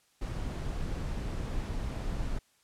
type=noise; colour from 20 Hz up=brown; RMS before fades=-34 dBFS; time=0.21-2.39 s; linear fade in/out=10 ms; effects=white hiss -68 dBFS RMS until 2.63 s + low-pass 10000 Hz 12 dB/octave